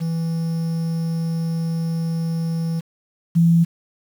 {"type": "tone pair in turn", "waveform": ["triangle", "sine"], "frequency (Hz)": [164.81, 167.98], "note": ["E3", "E3"], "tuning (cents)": [0, 33], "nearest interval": "unison", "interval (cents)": 33, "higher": "second", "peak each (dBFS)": [-18, -11], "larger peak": "second", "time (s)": [[0, 2.81], [3.35, 3.65]], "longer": "first", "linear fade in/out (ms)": 20, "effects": ["7-bit"]}